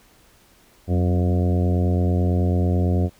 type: harmonic tone with a mistuned harmonic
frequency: 89.1 Hz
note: F2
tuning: 35 cents sharp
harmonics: 1 / 2 / 3 / 4 / 5 / 6 / 7 / 8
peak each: -18 / -24 / -28 / -30 / -32 / -34 / -35 / -36 dBFS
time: 0.87-3.1 s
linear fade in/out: 50 ms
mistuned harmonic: 2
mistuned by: +52 cents
effects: pink hiss -55 dBFS RMS until 3.19 s